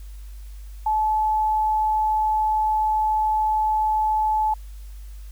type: tone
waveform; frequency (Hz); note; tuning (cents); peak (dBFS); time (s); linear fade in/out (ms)
sine; 863; A5; -34; -18; 0.86-4.54; 5
effects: added 50 Hz sine -35 dBFS peak until 5.31 s + white hiss -55 dBFS RMS until 5.31 s